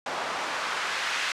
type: noise with band-pass filter sweep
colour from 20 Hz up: white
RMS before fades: -30 dBFS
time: 0.06-1.32 s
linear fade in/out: 2 ms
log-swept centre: 740 to 1900 Hz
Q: 1.1
effects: low-pass 7000 Hz 12 dB/octave